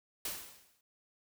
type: noise with exponential decay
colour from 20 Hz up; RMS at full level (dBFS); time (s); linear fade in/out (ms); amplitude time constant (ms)
white; -36; 0.25-0.81; 2; 120
effects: none